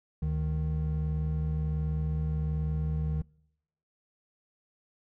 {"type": "tone pair together", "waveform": "triangle", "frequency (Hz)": [73.42, 154.76], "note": ["D2", "D#3"], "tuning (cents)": [0, -9], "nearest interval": "octave + minor second", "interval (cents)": 1291, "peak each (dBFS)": -28, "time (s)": [0.22, 3.22], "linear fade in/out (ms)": 5, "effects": ["noise-tail reverb RT60 0.8 s tail -26 dB re dry"]}